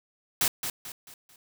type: noise with echo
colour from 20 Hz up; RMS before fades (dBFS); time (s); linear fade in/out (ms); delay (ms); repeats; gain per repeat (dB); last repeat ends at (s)
white; -24; 0.41-0.48; 2; 220; 4; -8; 1.36
effects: none